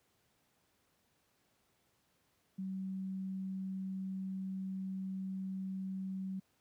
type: tone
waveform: sine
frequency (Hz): 190.2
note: F#3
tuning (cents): +48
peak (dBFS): -37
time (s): 2.58-6.4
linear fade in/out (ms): 10
effects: pink hiss -75 dBFS RMS until 6.6 s + high-pass 80 Hz 12 dB/octave